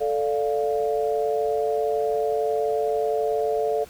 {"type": "chord", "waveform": "sine", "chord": "D minor", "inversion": "second", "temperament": "equal", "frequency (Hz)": [440, 587.3, 698.5], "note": ["A4", "D5", "F5"], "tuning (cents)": [0, 0, 0], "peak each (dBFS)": [-23, -27, -27], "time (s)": [0, 3.85], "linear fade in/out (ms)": 20, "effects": ["pink hiss -48 dBFS RMS until 3.89 s"]}